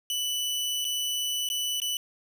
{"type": "tone with dropouts", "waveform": "sawtooth", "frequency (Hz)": 2976, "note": "F#7", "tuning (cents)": 9, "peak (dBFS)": -24, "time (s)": [0.1, 1.97], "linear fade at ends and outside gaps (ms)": 1, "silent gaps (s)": [[0.845, 0.85], [1.489, 1.5], [1.801, 1.818]], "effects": []}